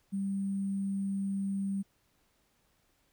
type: tone with sample-and-hold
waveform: sine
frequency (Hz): 196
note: G3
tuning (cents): 0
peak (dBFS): -30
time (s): 0.12-1.83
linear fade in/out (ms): 20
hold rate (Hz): 8820
effects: pink hiss -72 dBFS RMS until 3.12 s